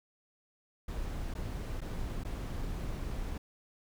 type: noise with dropouts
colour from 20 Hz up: brown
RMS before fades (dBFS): -37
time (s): 0.88-3.38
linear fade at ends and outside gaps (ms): 5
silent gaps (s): 1.34-1.35 / 1.807-1.815 / 2.237-2.248
effects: none